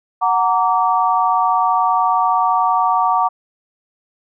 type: chord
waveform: sine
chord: Gb augmented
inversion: none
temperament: just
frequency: 740 / 925 / 1156.2 Hz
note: Gb5 / Bb5 / D6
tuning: 0 / -14 / -27 cents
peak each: -17 dBFS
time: 0.21-3.29 s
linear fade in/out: 20 ms
effects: none